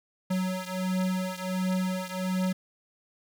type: beating tone pair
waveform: square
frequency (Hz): 185 / 186.4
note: F#3 / F#3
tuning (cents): 0 / +13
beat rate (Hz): 1.4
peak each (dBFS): -30 / -32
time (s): 0.3-2.53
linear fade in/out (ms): 10
effects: 11-bit